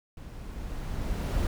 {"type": "noise with level ramp", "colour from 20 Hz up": "brown", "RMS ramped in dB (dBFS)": [-43, -26], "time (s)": [0.17, 1.47], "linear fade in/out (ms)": 2, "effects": []}